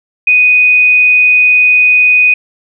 sine tone, 2489 Hz, D#7, in tune, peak -4 dBFS, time 0.27-2.34 s, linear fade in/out 5 ms, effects none

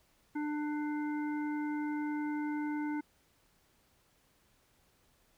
harmonic tone, 298.2 Hz, D4, 27 cents sharp, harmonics 1 / 3 / 5 / 7, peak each -33 / -43 / -47 / -50 dBFS, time 0.35-3.01 s, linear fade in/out 10 ms, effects pink hiss -70 dBFS RMS until 5.37 s

